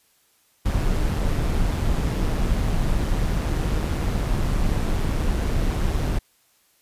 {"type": "noise with amplitude modulation", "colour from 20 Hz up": "brown", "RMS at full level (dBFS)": -20, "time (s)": [0.65, 6.19], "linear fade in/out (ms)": 10, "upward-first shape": "sine", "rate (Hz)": 152, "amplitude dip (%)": 40, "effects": ["white hiss -62 dBFS RMS until 6.81 s", "resampled to 32000 Hz"]}